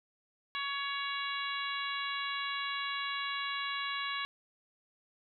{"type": "harmonic tone", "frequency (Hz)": 560, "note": "C#5", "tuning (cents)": 18, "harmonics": [2, 3, 4, 5, 6, 7], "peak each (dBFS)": [-38, -40, -41, -42, -43, -43], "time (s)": [0.55, 4.25], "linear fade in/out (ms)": 0, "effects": []}